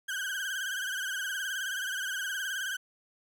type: tone with vibrato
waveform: 35% pulse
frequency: 1554 Hz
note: G6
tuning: 16 cents flat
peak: -30 dBFS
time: 0.08-2.77 s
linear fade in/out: 10 ms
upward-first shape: triangle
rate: 19 Hz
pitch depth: 110 cents each way
effects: none